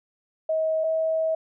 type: tone pair in turn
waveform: sine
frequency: 636 / 641.9 Hz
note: D#5 / E5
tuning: +38 / -46 cents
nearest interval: unison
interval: 16 cents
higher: second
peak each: -21 dBFS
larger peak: neither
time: 0.49-0.84 / 0.84-1.35 s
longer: second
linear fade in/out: 5 ms
effects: none